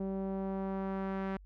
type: tone with low-pass filter sweep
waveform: sawtooth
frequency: 192.8 Hz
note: G3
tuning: 28 cents flat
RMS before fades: -36 dBFS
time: 0-1.37 s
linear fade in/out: 5 ms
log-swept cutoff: 520 to 1800 Hz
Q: 1.1
effects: added 48 Hz sine -51 dBFS peak until 1.45 s